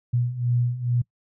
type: beating tone pair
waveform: sine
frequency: 120 / 122.3 Hz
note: B2 / B2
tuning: -49 / -16 cents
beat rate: 2.3 Hz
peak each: -26 / -22 dBFS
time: 0.13-1.02 s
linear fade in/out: 10 ms
effects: noise-tail reverb RT60 0.1 s tail -23 dB re dry